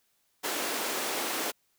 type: high-pass noise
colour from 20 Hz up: pink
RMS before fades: -32 dBFS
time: 0.43-1.52 s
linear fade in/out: 20 ms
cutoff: 280 Hz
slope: 24 dB/octave
effects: white hiss -72 dBFS RMS until 1.78 s